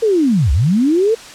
sine linear two-way sweep, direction down then up, 466.2 to 59 to 466.2 Hz, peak -10 dBFS, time 0.02-1.15 s, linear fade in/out 10 ms, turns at 0.52 s, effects white hiss -35 dBFS RMS until 1.34 s + low-pass 7000 Hz 12 dB/octave

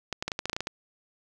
clicks, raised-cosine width 0.2 ms, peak -13 dBFS, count 11, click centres 0.127 / 0.225 / 0.28 / 0.318 / 0.391 / 0.456 / 0.497 / 0.531 / 0.565 / 0.606 / 0.671 s, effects none

